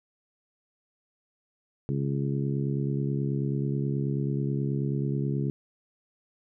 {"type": "harmonic tone", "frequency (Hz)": 69.3, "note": "C#2", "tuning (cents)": 0, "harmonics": [2, 3, 4, 5, 6], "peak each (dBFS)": [-27, -33, -36, -36, -38], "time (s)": [1.89, 5.5], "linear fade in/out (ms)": 0, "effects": []}